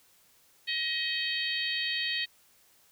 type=harmonic tone with a mistuned harmonic; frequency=630 Hz; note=D#5; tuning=21 cents sharp; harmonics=3 / 4 / 5 / 6 / 7; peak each=-34 / -36 / -35 / -36 / -36 dBFS; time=0.67-2.26 s; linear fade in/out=20 ms; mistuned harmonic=4; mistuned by=+15 cents; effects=white hiss -63 dBFS RMS until 2.91 s